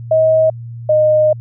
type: tone pair in turn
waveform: sine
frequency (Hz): 635 / 614.8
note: D#5 / D#5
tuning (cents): +35 / -21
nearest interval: minor second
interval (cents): 56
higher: first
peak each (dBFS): -8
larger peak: neither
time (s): 0.11-0.5 / 0.89-1.33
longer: second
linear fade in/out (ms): 5
effects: added 117 Hz sine -26 dBFS peak until 1.4 s

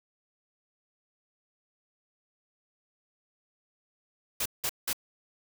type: noise bursts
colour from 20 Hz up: white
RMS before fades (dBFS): -30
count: 3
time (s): 4.4-4.931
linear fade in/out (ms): 5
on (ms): 57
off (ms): 180
effects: none

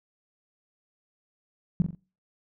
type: tone with echo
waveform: sine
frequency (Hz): 175.1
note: F3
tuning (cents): +5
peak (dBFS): -17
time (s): 1.8-1.82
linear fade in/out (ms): 0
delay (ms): 43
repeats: 3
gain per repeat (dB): -7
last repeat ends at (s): 1.949
effects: noise-tail reverb RT60 0.4 s tail -26 dB re dry

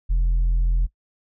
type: tone with tanh clipping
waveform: sine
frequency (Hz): 42.5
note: F1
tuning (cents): -46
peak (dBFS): -17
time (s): 0.09-0.87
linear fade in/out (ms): 20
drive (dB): 2
effects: noise-tail reverb RT60 0.1 s tail -19 dB re dry

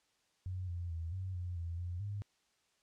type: tone with pitch steps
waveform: sine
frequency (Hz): 92.1 / 87 / 82.5 / 93.8 / 88.9 / 84.7 / 88.1 / 101.8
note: F#2 / F2 / E2 / F#2 / F2 / E2 / F2 / G#2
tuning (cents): -7 / -6 / +2 / +24 / +31 / +48 / +16 / -34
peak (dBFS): -37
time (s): 0.46-2.22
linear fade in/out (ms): 0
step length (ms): 220
effects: white hiss -75 dBFS RMS until 2.82 s + low-pass 7000 Hz 12 dB/octave

